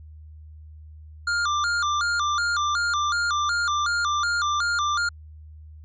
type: tone with vibrato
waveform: square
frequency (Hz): 1291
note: E6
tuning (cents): -37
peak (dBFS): -22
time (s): 1.27-5.09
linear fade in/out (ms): 5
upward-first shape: square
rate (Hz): 2.7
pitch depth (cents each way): 150
effects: added 77 Hz sine -41 dBFS peak until 5.84 s + resampled to 16000 Hz